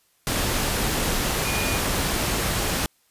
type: tone in noise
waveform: sine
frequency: 2441 Hz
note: D#7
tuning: 34 cents flat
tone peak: -30 dBFS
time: 1.45-1.78 s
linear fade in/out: 0 ms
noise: pink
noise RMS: -24 dBFS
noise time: 0.27-2.86 s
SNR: -9 dB
effects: white hiss -64 dBFS RMS until 3.1 s + resampled to 32000 Hz